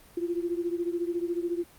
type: beating tone pair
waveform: sine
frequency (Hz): 341.5 / 355.5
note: F4 / F4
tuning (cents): -39 / +31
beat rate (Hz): 14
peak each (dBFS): -29 / -32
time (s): 0.17-1.64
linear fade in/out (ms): 5
effects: pink hiss -55 dBFS RMS until 1.78 s + Opus 32 kbps